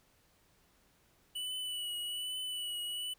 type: tone with vibrato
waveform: square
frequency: 2960 Hz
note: F#7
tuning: in tune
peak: -37 dBFS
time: 1.35-3.14 s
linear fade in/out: 10 ms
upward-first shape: triangle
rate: 1.2 Hz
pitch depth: 36 cents each way
effects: pink hiss -69 dBFS RMS until 3.18 s